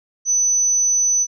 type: tone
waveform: sine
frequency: 6000 Hz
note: F#8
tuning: 23 cents sharp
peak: -14 dBFS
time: 0.25-1.27 s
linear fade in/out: 50 ms
effects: none